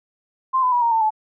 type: tone with pitch steps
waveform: sine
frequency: 1046.5 / 1007.4 / 969.7 / 933.4 / 898.5 / 864.9 Hz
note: C6 / B5 / B5 / A#5 / A5 / A5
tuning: 0 / +34 / -32 / +2 / +36 / -30 cents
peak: -15 dBFS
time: 0.53-1.106 s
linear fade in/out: 20 ms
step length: 96 ms
effects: none